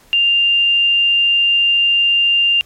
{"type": "tone", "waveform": "sine", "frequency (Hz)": 2794, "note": "F7", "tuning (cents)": 0, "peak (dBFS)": -10, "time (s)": [0.13, 2.61], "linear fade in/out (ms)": 0, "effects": ["pink hiss -49 dBFS RMS until 2.65 s", "MP3 64 kbps"]}